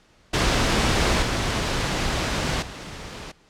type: noise with level steps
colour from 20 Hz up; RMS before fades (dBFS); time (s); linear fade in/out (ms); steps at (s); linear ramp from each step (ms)
pink; -20 / -24 / -36; 0.33-3.32; 10; 1.22 / 2.62; 5
effects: pink hiss -57 dBFS RMS until 3.49 s + low-pass 6000 Hz 12 dB/octave